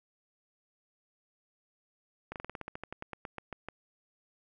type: slowing click train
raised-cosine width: 0.5 ms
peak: -24 dBFS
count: 17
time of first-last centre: 2.32-3.686 s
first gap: 38 ms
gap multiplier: 1.1
effects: none